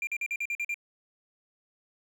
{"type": "tone bursts", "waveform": "triangle", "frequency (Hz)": 2384, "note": "D7", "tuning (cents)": 25, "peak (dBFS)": -27, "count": 8, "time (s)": [0.02, 0.743], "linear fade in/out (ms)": 2, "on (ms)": 51, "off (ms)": 45, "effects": []}